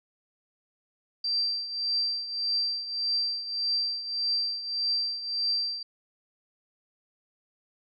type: tone with tremolo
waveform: sine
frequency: 4699 Hz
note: D8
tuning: in tune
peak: -23 dBFS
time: 1.24-5.83 s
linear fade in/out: 5 ms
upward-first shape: triangle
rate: 1.7 Hz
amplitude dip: 75%
effects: none